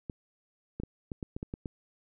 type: clicks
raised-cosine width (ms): 3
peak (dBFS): -23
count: 9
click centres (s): 0.098 / 0.8 / 0.835 / 1.118 / 1.228 / 1.365 / 1.429 / 1.539 / 1.658
effects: none